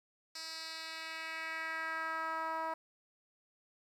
10% pulse tone with band-pass filter sweep, 322.3 Hz, E4, 39 cents flat, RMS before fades -40 dBFS, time 0.35-2.74 s, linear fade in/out 5 ms, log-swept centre 5300 to 890 Hz, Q 2, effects 11-bit

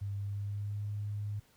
sine tone with pitch glide, 100 to 103.41 Hz, G2 to G#2, +35 to -7 cents, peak -34 dBFS, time 0.01-1.4 s, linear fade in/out 10 ms, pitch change +58 cents, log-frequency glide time 0.13-0.86 s, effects pink hiss -66 dBFS RMS until 1.56 s

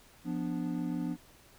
triangle chord, B diminished, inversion second, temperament equal, 174.61 / 246.9 / 293.7 Hz, F3 / B3 / D4, 0 / 0 / 0 cents, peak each -34 dBFS, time 0.24-1.17 s, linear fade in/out 50 ms, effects pink hiss -59 dBFS RMS until 1.58 s

